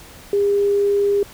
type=tone; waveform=sine; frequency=404 Hz; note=G#4; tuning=48 cents flat; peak=-14 dBFS; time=0.33-1.23 s; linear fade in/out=2 ms; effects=pink hiss -42 dBFS RMS until 1.33 s